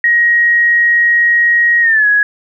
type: tone with pitch glide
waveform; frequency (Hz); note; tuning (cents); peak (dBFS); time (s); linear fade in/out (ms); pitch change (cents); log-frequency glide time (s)
sine; 1888 to 1672.3; A#6 to G#6; +22 to +12; -7; 0.04-2.23; 2; -210; 1.81-2.07
effects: none